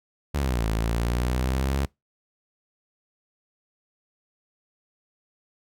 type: exponential two-way sweep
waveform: sawtooth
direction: down then up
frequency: 75 to 54.1 to 69.7 Hz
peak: -19 dBFS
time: 0.34-1.86 s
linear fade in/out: 10 ms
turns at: 0.66 s
effects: noise-tail reverb RT60 0.2 s tail -25 dB re dry